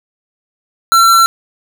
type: tone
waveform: square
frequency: 1352 Hz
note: E6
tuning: 43 cents sharp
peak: -6 dBFS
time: 0.92-1.26 s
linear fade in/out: 0 ms
effects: none